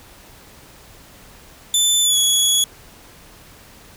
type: tone with pitch glide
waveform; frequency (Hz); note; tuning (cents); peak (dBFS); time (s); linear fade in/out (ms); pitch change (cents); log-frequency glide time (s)
20% pulse; 3520 to 3367; A7 to G#7; 0 to +23; -8; 1.74-2.64; 2; -77; 2.03-2.17
effects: pink hiss -45 dBFS RMS until 3.96 s